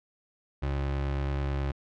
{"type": "tone", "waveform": "30% pulse", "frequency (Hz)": 69.3, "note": "C#2", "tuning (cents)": 0, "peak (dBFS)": -25, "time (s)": [0.62, 1.72], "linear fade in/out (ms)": 10, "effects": ["low-pass 3000 Hz 12 dB/octave"]}